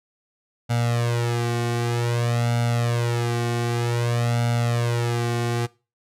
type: tone with flanger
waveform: sawtooth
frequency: 118.7 Hz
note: A#2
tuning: 32 cents sharp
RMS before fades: -23 dBFS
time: 0.69-5.67 s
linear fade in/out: 20 ms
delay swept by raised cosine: 1.4 to 2.7 ms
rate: 0.53 Hz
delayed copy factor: +1
effects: noise-tail reverb RT60 0.3 s tail -21 dB re dry + low-pass 11000 Hz 12 dB/octave